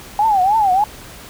sine tone with vibrato, 808 Hz, G#5, 48 cents flat, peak -11 dBFS, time 0.19-0.84 s, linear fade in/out 2 ms, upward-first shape triangle, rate 3.3 Hz, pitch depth 210 cents each way, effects pink hiss -37 dBFS RMS until 1.29 s

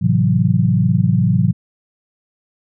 sine chord, F# half-diminished seventh, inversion first, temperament equal with one note detuned, 108.61 / 130.81 / 164.81 / 185 Hz, A2 / C3 / E3 / F#3, -22 / 0 / 0 / 0 cents, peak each -17 dBFS, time 0.01-1.53 s, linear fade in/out 20 ms, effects none

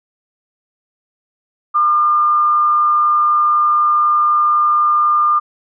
sine tone with frequency modulation, 1204 Hz, D6, 43 cents sharp, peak -10 dBFS, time 1.74-5.4 s, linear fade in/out 20 ms, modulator 143 Hz, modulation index 0.21, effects none

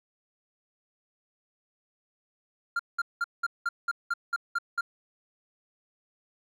triangle tone bursts, 1393 Hz, F6, 5 cents flat, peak -23 dBFS, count 10, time 2.76-4.81 s, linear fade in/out 5 ms, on 34 ms, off 190 ms, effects none

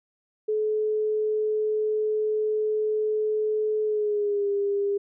sine tone with pitch glide, 429.1 to 402.7 Hz, A4 to G4, -43 to +47 cents, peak -22 dBFS, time 0.48-4.98 s, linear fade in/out 10 ms, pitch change -110 cents, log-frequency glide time 3.84-4.48 s, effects none

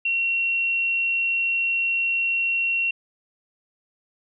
sine tone, 2733 Hz, F7, 38 cents flat, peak -20 dBFS, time 0.05-2.91 s, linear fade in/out 5 ms, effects none

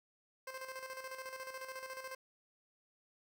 15% pulse tone with tremolo, 523.3 Hz, C5, in tune, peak -36 dBFS, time 0.47-2.15 s, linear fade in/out 5 ms, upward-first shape square, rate 14 Hz, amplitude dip 55%, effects none

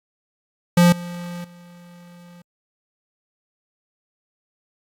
square tone with level steps, 174.6 Hz, F3, in tune, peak -11 / -30 / -43 dBFS, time 0.77-2.42 s, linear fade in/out 5 ms, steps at 0.92 / 1.44 s, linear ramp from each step 5 ms, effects AAC 64 kbps

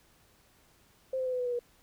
sine tone with pitch steps, 523.3 / 516.1 / 509 / 502 / 495.1 / 488.3 / 481.5 Hz, C5 / C5 / C5 / B4 / B4 / B4 / B4, 0 / -24 / -48 / +28 / +4 / -20 / -44 cents, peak -29 dBFS, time 1.13-1.592 s, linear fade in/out 5 ms, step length 66 ms, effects pink hiss -64 dBFS RMS until 1.82 s

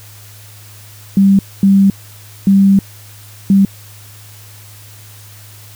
sine tone bursts at uneven times, 196 Hz, G3, in tune, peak -5 dBFS, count 4, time 1.17-1.39 / 1.63-1.9 / 2.47-2.79 / 3.5-3.65 s, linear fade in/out 2 ms, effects added 104 Hz sine -37 dBFS peak until 5.75 s + white hiss -40 dBFS RMS until 5.75 s

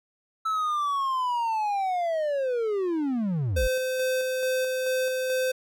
triangle linear sweep, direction down, 1318.5 to 36.15 Hz, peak -22 dBFS, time 0.45-3.68 s, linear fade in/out 10 ms
square tone with tremolo, 515 Hz, C5, 28 cents flat, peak -24 dBFS, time 3.56-5.52 s, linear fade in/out 10 ms, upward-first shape square, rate 2.3 Hz, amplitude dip 25%
effects none

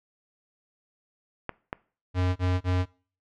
clicks, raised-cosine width 0.5 ms, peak -15 dBFS, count 2, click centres 1.493 / 1.729 s
square tone bursts, 91 Hz, F#2, 28 cents flat, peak -23 dBFS, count 3, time 2.14-2.858 s, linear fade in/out 50 ms, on 220 ms, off 29 ms
effects noise-tail reverb RT60 0.4 s tail -22 dB re dry + low-pass 4000 Hz 12 dB/octave

